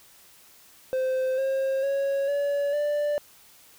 triangle tone with pitch steps, 519 / 535.4 / 552.4 / 569.9 / 588 Hz, C5 / C5 / C#5 / C#5 / D5, -14 / +40 / -6 / +48 / +2 cents, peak -21 dBFS, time 0.93-3.18 s, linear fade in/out 0 ms, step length 450 ms, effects white hiss -54 dBFS RMS until 3.78 s

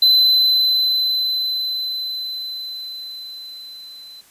triangle tone with level ramp, 4037 Hz, B7, 37 cents sharp, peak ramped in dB -8 to -36 dBFS, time 0.02-4.21 s, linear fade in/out 5 ms, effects white hiss -51 dBFS RMS until 4.3 s + resampled to 32000 Hz

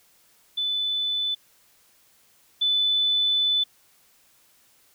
sine tone pair in turn, 3499 / 3499 Hz, A7 / A7, -10 / -10 cents, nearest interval unison, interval 0 cents, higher neither, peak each -23 / -19 dBFS, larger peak second, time 0.57-1.35 / 2.61-3.64 s, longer second, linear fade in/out 10 ms, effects white hiss -60 dBFS RMS until 4.94 s

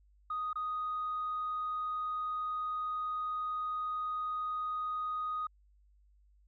sine tone with dropouts, 1244.5 Hz, D#6, in tune, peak -32 dBFS, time 0.3-5.47 s, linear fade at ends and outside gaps 5 ms, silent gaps 0.531-0.556 s, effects tanh soft clip ceiling -29 dBFS + added 50 Hz sine -62 dBFS peak until 6.47 s

